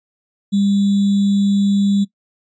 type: tone with sample-and-hold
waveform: sine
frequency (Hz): 200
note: G3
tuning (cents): +35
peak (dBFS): -12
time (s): 0.52-2.05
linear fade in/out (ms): 20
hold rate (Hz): 3675
effects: noise-tail reverb RT60 0.1 s tail -20 dB re dry + resampled to 16000 Hz